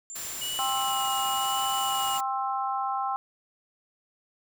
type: tone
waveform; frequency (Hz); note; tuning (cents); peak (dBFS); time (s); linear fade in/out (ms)
sine; 7230; A8; +46; -37; 0.1-2.2; 0
type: noise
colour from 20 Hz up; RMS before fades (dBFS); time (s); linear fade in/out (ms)
white; -38; 0.15-2.21; 10
type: tone with vibrato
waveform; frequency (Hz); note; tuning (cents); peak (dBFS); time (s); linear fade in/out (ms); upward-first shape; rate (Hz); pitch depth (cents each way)
square; 2921; F#7; -23; -32; 0.41-2.18; 10; sine; 0.98; 20
type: harmonic tone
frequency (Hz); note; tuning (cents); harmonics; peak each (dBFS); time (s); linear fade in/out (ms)
264.3; C4; +18; 3 / 4 / 5; -29 / -31 / -33; 0.59-3.16; 0
effects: none